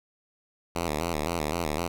5% pulse tone with vibrato, 80.2 Hz, E2, 47 cents flat, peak -16 dBFS, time 0.75-1.88 s, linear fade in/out 10 ms, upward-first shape square, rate 3.9 Hz, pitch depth 110 cents each way, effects none

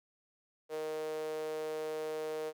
sawtooth tone with high-pass filter, 155.5 Hz, D#3, 1 cent flat, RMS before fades -38 dBFS, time 0.69-2.53 s, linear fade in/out 50 ms, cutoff 500 Hz, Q 9, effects none

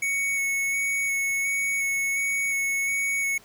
square tone with vibrato, 2217 Hz, C#7, in tune, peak -24 dBFS, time 0.02-3.38 s, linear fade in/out 5 ms, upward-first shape square, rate 1.4 Hz, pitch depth 10 cents each way, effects pink hiss -53 dBFS RMS until 3.44 s + high-pass 60 Hz 12 dB/octave

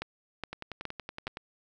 two click trains, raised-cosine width 0.3 ms, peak -22 / -18 dBFS, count 10 / 4, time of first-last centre 0.53-1.371 / 0.02-1.27 s, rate 10.7 / 2.4 Hz, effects none

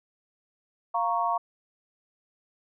sine chord, Bb minor, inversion second, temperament equal, 698.5 / 932.3 / 1108.7 Hz, F5 / Bb5 / Db6, 0 / 0 / 0 cents, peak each -28 dBFS, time 0.94-1.38 s, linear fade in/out 10 ms, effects none

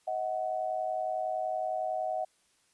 sine tone pair together, 633.2 / 744 Hz, D#5 / F#5, +30 / +9 cents, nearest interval minor third, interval 279 cents, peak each -33 / -32 dBFS, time 0.07-2.25 s, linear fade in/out 10 ms, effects white hiss -69 dBFS RMS until 2.73 s + resampled to 24000 Hz

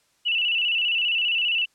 sine tone with vibrato, 2800 Hz, F7, 4 cents sharp, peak -20 dBFS, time 0.25-1.66 s, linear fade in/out 20 ms, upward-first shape square, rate 15 Hz, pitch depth 72 cents each way, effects white hiss -65 dBFS RMS until 1.74 s + low-pass 9000 Hz 12 dB/octave

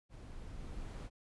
brown noise with level ramp, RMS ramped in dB -50 to -42 dBFS, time 0.09-1.1 s, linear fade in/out 50 ms, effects resampled to 24000 Hz

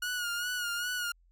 sawtooth tone with vibrato, 1442 Hz, F#6, 45 cents flat, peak -28 dBFS, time 0.02-1.12 s, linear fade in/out 5 ms, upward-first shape sine, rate 2.5 Hz, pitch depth 50 cents each way, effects added 43 Hz sine -61 dBFS peak until 1.31 s

